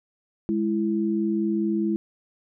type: tone pair together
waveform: sine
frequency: 207.7 / 332.4 Hz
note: G#3 / E4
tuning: 0 / +15 cents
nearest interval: minor sixth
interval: 815 cents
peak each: -24 dBFS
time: 0.49-1.96 s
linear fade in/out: 0 ms
effects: none

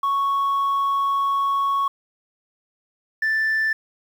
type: tone pair in turn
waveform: sine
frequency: 1108.7 / 1764.6 Hz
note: C#6 / A6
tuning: 0 / +5 cents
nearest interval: minor sixth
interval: 805 cents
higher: second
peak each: -16 dBFS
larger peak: neither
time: 0.03-1.88 / 3.22-3.73 s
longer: first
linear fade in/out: 5 ms
effects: tanh soft clip ceiling -17 dBFS + 8-bit

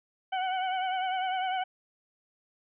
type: tone with vibrato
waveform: 40% pulse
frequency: 748 Hz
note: F#5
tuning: 19 cents sharp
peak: -27 dBFS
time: 0.32-1.64 s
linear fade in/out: 10 ms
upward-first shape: triangle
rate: 10 Hz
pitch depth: 49 cents each way
effects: resampled to 8000 Hz

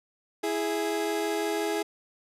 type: tone pair together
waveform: 30% pulse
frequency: 330 / 415.8 Hz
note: E4 / G#4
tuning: +2 / +2 cents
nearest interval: major third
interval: 400 cents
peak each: -28 / -26 dBFS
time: 0.43-1.83 s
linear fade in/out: 10 ms
effects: resampled to 32000 Hz

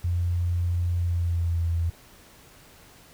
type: tone with pitch glide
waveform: sine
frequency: 87.31 to 84.04 Hz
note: F2 to E2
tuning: 0 to +34 cents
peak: -22 dBFS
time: 0.04-1.9 s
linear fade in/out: 5 ms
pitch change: -66 cents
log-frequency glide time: 0.97-1.65 s
effects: pink hiss -52 dBFS RMS until 3.13 s

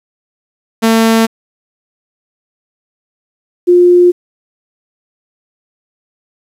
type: tone pair in turn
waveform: sawtooth / sine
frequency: 225 / 354.4 Hz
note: A3 / F4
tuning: +39 / +25 cents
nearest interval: minor sixth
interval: 786 cents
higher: second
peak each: -3 dBFS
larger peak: neither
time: 0.82-1.27 / 3.67-4.12 s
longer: neither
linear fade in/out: 20 ms
effects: resampled to 32000 Hz + 7-bit

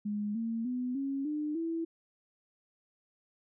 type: tone with pitch steps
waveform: sine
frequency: 207.7 / 227.8 / 249.9 / 274.1 / 300.6 / 329.7 Hz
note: G#3 / A#3 / B3 / C#4 / D4 / E4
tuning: 0 / -40 / +21 / -19 / +40 / 0 cents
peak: -31 dBFS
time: 0.05-1.85 s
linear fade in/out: 10 ms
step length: 300 ms
effects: none

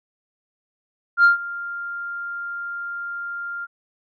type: tone with ADSR envelope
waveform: sine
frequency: 1396.9 Hz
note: F6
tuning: in tune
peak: -7 dBFS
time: 1.17-3.67 s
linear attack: 71 ms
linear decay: 130 ms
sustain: -20 dB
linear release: 34 ms
effects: tanh soft clip ceiling -7 dBFS

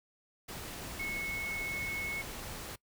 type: tone in noise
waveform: sine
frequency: 2194 Hz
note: C#7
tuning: 18 cents flat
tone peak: -35 dBFS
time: 0.99-2.22 s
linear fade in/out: 10 ms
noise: pink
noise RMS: -43 dBFS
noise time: 0.48-2.76 s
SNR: +5 dB
effects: noise-tail reverb RT60 0.1 s tail -22 dB re dry

